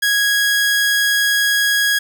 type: tone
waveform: sawtooth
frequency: 1655 Hz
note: G#6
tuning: 6 cents flat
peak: -10 dBFS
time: 0.02-1.99 s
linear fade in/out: 10 ms
effects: none